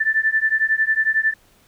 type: beating tone pair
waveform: sine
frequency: 1760 / 1771 Hz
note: A6 / A6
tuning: 0 / +11 cents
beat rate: 11 Hz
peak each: -19 dBFS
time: 0-1.34 s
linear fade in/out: 10 ms
effects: pink hiss -56 dBFS RMS until 1.67 s